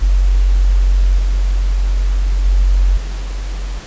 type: tone with level steps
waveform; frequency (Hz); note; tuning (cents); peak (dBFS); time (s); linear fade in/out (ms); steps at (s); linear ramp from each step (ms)
sine; 46.12; F#1; -5; -8 / -11 / -8 / -19; 0.01-3.8; 20; 1.18 / 2.45 / 2.97; 5
effects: pink hiss -34 dBFS RMS until 3.86 s + resampled to 16000 Hz